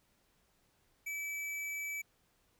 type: tone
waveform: square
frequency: 2303 Hz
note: D7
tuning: 34 cents flat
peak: -38 dBFS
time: 1.06-2.02 s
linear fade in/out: 10 ms
effects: pink hiss -73 dBFS RMS until 2.59 s